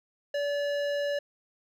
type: tone with hard clipping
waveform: triangle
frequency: 575 Hz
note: D5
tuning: 37 cents flat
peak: -29 dBFS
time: 0.34-1.19 s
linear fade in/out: 5 ms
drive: 18 dB
effects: none